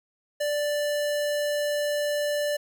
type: tone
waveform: square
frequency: 587.3 Hz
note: D5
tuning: in tune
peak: -25 dBFS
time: 0.4-2.57 s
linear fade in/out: 10 ms
effects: 10-bit